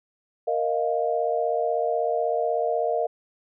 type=chord; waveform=sine; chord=Bb suspended fourth; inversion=none; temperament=equal; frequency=466.2 / 622.3 / 698.5 Hz; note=Bb4 / Eb5 / F5; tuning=0 / 0 / 0 cents; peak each=-26 dBFS; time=0.47-3.07 s; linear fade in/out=10 ms; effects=none